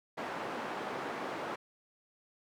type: band-pass noise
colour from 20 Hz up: white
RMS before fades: -39 dBFS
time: 0.17-1.56 s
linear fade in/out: 10 ms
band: 230 to 1100 Hz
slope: 12 dB/octave
effects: none

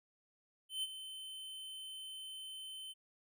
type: tone with ADSR envelope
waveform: square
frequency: 3070 Hz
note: G7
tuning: 37 cents flat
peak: -35 dBFS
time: 0.69-2.94 s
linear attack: 140 ms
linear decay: 33 ms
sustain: -11 dB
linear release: 29 ms
effects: none

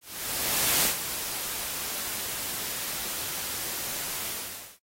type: noise with ADSR envelope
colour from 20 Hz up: white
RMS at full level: -23 dBFS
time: 0.01-4.79 s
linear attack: 820 ms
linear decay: 130 ms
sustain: -10 dB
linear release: 520 ms
effects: AAC 48 kbps

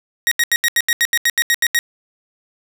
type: tone bursts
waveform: sawtooth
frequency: 1885 Hz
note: A#6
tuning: 19 cents sharp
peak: -9 dBFS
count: 13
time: 0.27-1.79 s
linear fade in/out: 0 ms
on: 44 ms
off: 79 ms
effects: none

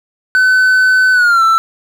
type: tone with pitch glide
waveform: triangle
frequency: 1513 to 1332.4 Hz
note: F#6 to E6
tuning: +38 to +18 cents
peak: -5 dBFS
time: 0.35-1.58 s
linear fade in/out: 0 ms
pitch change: -220 cents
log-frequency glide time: 1.13-1.43 s
effects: 7-bit

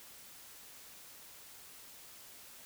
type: silence
effects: white hiss -54 dBFS RMS until 2.65 s

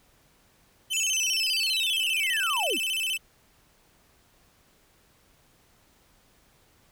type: tone with vibrato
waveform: 45% pulse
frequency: 2836 Hz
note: F7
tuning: 26 cents sharp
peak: -26 dBFS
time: 0.9-3.18 s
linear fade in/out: 20 ms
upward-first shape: square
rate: 15 Hz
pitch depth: 130 cents each way
type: linear sweep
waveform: sine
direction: down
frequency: 7040 to 172.6 Hz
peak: -27 dBFS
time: 0.92-2.79 s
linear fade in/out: 50 ms
effects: pink hiss -62 dBFS RMS until 6.91 s

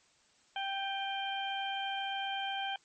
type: harmonic tone with a mistuned harmonic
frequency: 784 Hz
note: G5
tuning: in tune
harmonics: 1 / 2 / 3 / 4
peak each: -36 / -41 / -44 / -39 dBFS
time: 0.56-2.76 s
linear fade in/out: 2 ms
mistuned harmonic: 3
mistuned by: +34 cents
effects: white hiss -67 dBFS RMS until 2.84 s + MP3 32 kbps

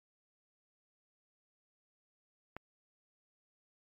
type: click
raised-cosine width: 0.5 ms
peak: -27 dBFS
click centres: 2.566 s
effects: MP3 64 kbps

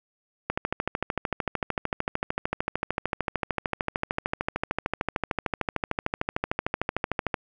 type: click train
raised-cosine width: 0.5 ms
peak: -10 dBFS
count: 92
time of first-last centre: 0.5-7.342 s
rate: 13.3 Hz
effects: none

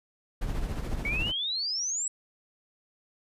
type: noise with tremolo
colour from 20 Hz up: brown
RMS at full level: -29 dBFS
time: 0.41-1.32 s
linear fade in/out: 10 ms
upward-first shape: triangle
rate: 14 Hz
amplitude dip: 55%
type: exponential sweep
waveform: sine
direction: up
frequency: 2206 to 7902 Hz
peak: -28 dBFS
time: 1.05-2.08 s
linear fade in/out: 2 ms
effects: resampled to 32000 Hz

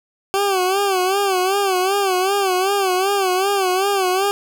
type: tone with vibrato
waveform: 20% pulse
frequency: 383.7 Hz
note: G4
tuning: 37 cents flat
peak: -11 dBFS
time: 0.34-4.31 s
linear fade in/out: 0 ms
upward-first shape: sine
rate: 2.6 Hz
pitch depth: 94 cents each way
effects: none

